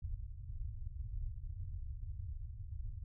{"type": "low-pass noise", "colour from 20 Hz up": "pink", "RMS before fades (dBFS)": -43, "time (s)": [0.02, 3.04], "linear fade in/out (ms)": 5, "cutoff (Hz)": 110, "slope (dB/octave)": 48, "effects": []}